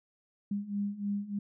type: beating tone pair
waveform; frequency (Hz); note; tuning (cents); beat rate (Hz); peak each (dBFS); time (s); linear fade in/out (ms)
sine; 200.7 / 204; G3 / G#3; +41 / -31; 3.3; -36 / -33; 0.51-1.39; 5
effects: none